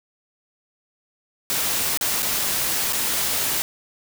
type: noise with dropouts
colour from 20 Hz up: white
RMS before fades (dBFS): -23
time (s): 1.5-3.62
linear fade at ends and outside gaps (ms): 0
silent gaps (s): 1.974-2.011 / 2.222-2.228 / 2.925-2.931
effects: none

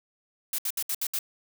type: noise bursts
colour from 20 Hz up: blue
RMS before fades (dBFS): -29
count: 6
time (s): 0.53-1.189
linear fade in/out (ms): 2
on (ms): 54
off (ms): 67
effects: none

